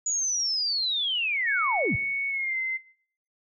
sine linear sweep, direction down, 6900 to 72.6 Hz, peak -24 dBFS, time 0.06-1.96 s, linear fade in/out 5 ms
sine tone with pitch glide, 2218 to 2069 Hz, C#7 to C7, 0 to -20 cents, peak -26 dBFS, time 1.46-2.78 s, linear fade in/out 20 ms, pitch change -120 cents, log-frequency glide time 2.29-2.57 s
effects noise-tail reverb RT60 0.6 s tail -21 dB re dry

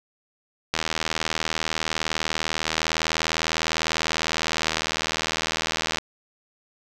click train, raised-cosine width 0.2 ms, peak -6 dBFS, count 420, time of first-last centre 0.74-5.984 s, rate 79.9 Hz, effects none

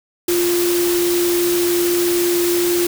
sine tone in noise, 349.2 Hz, F4, in tune, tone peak -15 dBFS, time 0.28-2.87 s, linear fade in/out 5 ms, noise white, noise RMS -23 dBFS, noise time 0.28-2.87 s, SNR +5 dB, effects none

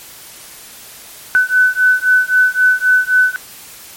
sine beating tone pair, 1502 / 1505.8 Hz, F#6 / F#6, +26 / +30 cents, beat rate 3.8 Hz, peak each -12 dBFS, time 1.35-3.36 s, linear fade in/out 0 ms, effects white hiss -36 dBFS RMS until 3.96 s + MP3 64 kbps

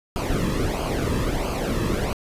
brown noise with flanger, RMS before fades -24 dBFS, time 0.16-2.13 s, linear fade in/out 0 ms, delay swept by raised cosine 0.53 to 1.39 ms, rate 1.5 Hz, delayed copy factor -0.7, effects resampled to 32000 Hz

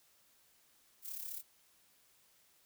violet noise with amplitude modulation, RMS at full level -41 dBFS, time 1.02-1.43 s, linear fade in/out 50 ms, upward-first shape sine, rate 34.6 Hz, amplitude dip 65%, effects white hiss -69 dBFS RMS until 2.65 s

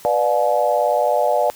sine chord, B diminished seventh, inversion none, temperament just, 493.9 / 592.7 / 711.2 / 853.4 Hz, B4 / D5 / F5 / Ab5, 0 / +16 / +31 / +47 cents, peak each -22 / -18 / -20 / -22 dBFS, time 0.05-1.5 s, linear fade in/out 0 ms, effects white hiss -43 dBFS RMS until 1.55 s + high-pass 60 Hz 12 dB/octave

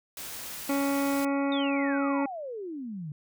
white noise, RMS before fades -39 dBFS, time 0.17-1.25 s, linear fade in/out 2 ms
harmonic tone, 278.7 Hz, C#4, 9 cents sharp, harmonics 1 / 2 / 3 / 4 / 5 / 7 / 8 / 9, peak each -26 / -32 / -36 / -38 / -40 / -43 / -44 / -45 dBFS, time 0.69-2.26 s, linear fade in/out 5 ms
sine exponential sweep, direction down, 3729 to 141.5 Hz, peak -34 dBFS, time 1.52-3.12 s, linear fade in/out 2 ms
effects none

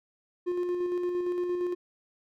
triangle tone with tremolo, 355.3 Hz, F4, 30 cents sharp, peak -24 dBFS, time 0.46-1.75 s, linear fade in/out 20 ms, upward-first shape square, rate 8.7 Hz, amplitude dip 30%, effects none

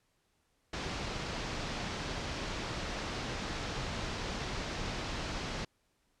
pink low-pass noise, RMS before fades -38 dBFS, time 0.73-5.65 s, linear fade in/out 5 ms, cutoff 5900 Hz, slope 24 dB/octave, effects pink hiss -75 dBFS RMS until 6.2 s + low-pass 11000 Hz 12 dB/octave

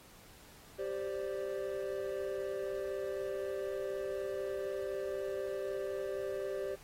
triangle chord, G suspended fourth, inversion none, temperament equal, 392 / 523.3 / 587.3 Hz, G4 / C5 / D5, 0 / 0 / 0 cents, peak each -36 / -39 / -39 dBFS, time 0.78-6.76 s, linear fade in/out 20 ms, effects pink hiss -58 dBFS RMS until 6.83 s + AAC 48 kbps

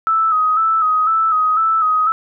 sine tone with vibrato, 1287 Hz, E6, 42 cents flat, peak -12 dBFS, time 0.07-2.12 s, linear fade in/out 0 ms, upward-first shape square, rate 2 Hz, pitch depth 40 cents each way, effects none

